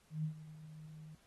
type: tone with ADSR envelope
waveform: sine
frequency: 155.56 Hz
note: D#3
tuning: in tune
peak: -33 dBFS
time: 0.1-1.15 s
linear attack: 140 ms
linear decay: 96 ms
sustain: -16 dB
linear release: 3 ms
effects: pink hiss -70 dBFS RMS until 1.26 s + AAC 32 kbps